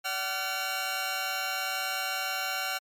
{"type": "tone cluster", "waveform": "15% pulse", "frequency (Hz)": [581, 755, 1384], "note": ["D5", "F#5", "F6"], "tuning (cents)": [-19, 35, -16], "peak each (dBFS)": [-34, -26, -26], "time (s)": [0.04, 2.79], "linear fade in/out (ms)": 20, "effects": ["MP3 64 kbps"]}